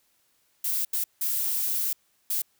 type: noise bursts at uneven times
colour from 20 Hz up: violet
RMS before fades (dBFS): -27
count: 4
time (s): 0.64-0.85 / 0.93-1.04 / 1.21-1.93 / 2.3-2.42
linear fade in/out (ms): 5
effects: white hiss -68 dBFS RMS until 2.59 s